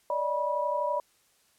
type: tone cluster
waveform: sine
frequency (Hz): 577 / 609 / 974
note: D5 / D#5 / B5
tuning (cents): -31 / -37 / -24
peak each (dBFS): -31 / -32 / -29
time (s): 0.1-1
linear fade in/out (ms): 2
effects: white hiss -66 dBFS RMS until 1.58 s + low-pass 12000 Hz 12 dB/octave